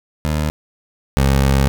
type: tone pair in turn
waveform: 20% pulse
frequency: 76.2 / 67.89 Hz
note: D#2 / C#2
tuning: -36 / -35 cents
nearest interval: major second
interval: 199 cents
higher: first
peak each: -12 / -7 dBFS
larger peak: second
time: 0.25-0.5 / 1.17-1.68 s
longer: second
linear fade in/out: 0 ms
effects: none